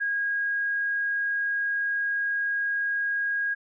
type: tone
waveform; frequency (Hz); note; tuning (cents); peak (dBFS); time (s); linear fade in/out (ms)
sine; 1637; G#6; -25; -24; 0-3.55; 20
effects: none